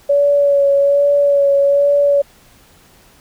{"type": "tone with vibrato", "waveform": "sine", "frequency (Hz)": 566, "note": "C#5", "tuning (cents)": 36, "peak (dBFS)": -9, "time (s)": [0.09, 2.22], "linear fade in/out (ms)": 10, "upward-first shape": "sine", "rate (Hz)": 1.2, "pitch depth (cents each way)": 21, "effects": ["pink hiss -48 dBFS RMS until 3.2 s"]}